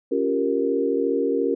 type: chord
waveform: sine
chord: G half-diminished seventh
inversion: second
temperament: equal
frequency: 277.2 / 349.2 / 392 / 466.2 Hz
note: Db4 / F4 / G4 / Bb4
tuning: 0 / 0 / 0 / 0 cents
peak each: -25 / -28 / -25 / -23 dBFS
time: 0.11-1.55 s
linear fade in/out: 10 ms
effects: none